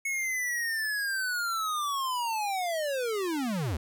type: linear sweep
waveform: square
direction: down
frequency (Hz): 2200 to 66.8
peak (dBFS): -29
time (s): 0.05-3.77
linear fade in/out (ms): 5
effects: none